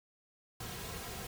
pink noise with comb filter, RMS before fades -43 dBFS, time 0.6-1.27 s, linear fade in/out 5 ms, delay 3.4 ms, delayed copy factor -0.6, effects none

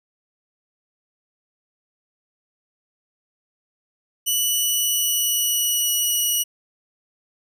10% pulse tone with pitch glide, 2960 to 2916 Hz, F#7 to F#7, 0 to -26 cents, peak -11 dBFS, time 4.26-6.44 s, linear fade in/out 20 ms, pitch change -26 cents, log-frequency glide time 4.47-6.3 s, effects none

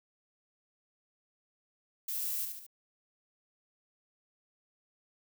violet noise with echo, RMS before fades -36 dBFS, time 2.08-2.45 s, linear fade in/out 5 ms, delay 72 ms, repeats 3, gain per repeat -5 dB, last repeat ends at 2.666 s, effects none

